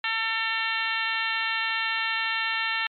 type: harmonic tone with a mistuned harmonic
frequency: 448.2 Hz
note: A4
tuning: 32 cents sharp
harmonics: 2 / 3 / 4 / 5 / 6 / 7 / 8 / 9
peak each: -35 / -33 / -29 / -32 / -31 / -35 / -37 / -37 dBFS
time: 0.04-2.87 s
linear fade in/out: 2 ms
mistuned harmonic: 6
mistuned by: +30 cents
effects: MP3 48 kbps